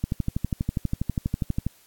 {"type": "click train", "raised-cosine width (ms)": 5, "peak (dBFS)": -12, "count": 21, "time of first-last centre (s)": [0.04, 1.666], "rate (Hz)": 12.3, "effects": ["white hiss -57 dBFS RMS until 1.86 s", "AAC 64 kbps"]}